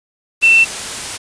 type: tone in noise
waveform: sine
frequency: 2684 Hz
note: E7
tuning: 31 cents sharp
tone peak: -6 dBFS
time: 0.42-0.65 s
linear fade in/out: 20 ms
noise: white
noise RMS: -24 dBFS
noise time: 0.41-1.18 s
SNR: +15 dB
effects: resampled to 22050 Hz